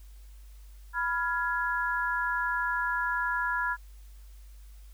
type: chord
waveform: sine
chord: F diminished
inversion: second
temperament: equal with one note detuned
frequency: 987.8 / 1396.9 / 1675.7 Hz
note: Cb6 / F6 / Ab6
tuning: 0 / 0 / +15 cents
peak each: -31 dBFS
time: 0.93-3.77 s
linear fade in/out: 50 ms
effects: added 50 Hz sine -46 dBFS peak until 4.93 s + white hiss -63 dBFS RMS until 4.93 s